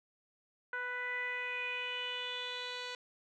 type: tone with low-pass filter sweep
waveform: 10% pulse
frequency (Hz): 495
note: B4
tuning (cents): +4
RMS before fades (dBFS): -39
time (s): 0.73-2.95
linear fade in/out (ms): 2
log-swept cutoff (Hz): 1600 to 4600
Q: 5.3
effects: none